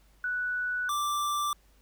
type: tone pair in turn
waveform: sine / square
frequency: 1480 / 1174.7 Hz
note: F#6 / D6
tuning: 0 / 0 cents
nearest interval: major third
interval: 400 cents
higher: first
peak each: -28 dBFS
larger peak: neither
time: 0.24-0.89 / 0.89-1.53 s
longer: first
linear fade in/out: 2 ms
effects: added 50 Hz sine -59 dBFS peak until 1.81 s + pink hiss -66 dBFS RMS until 1.81 s